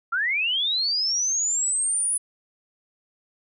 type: linear sweep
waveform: sine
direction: up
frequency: 1316 to 9970 Hz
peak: -21 dBFS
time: 0.12-2.18 s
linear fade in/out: 10 ms
effects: none